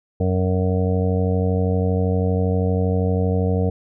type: harmonic tone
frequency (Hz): 92.6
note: F#2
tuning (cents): +2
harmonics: 1 / 2 / 3 / 5 / 6 / 7 / 8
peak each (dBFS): -19 / -23 / -29 / -24 / -32 / -32 / -34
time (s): 0.2-3.7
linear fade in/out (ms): 5
effects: none